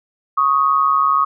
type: tone pair together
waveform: sine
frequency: 1108.2 / 1249 Hz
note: C#6 / D#6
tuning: -1 / +6 cents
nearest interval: major second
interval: 207 cents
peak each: -15 dBFS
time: 0.37-1.25 s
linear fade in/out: 10 ms
effects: none